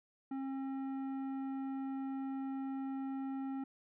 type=tone with tanh clipping; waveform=triangle; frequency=269.1 Hz; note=C4; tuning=49 cents sharp; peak=-39 dBFS; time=0.31-3.64 s; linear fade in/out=5 ms; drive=15 dB; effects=none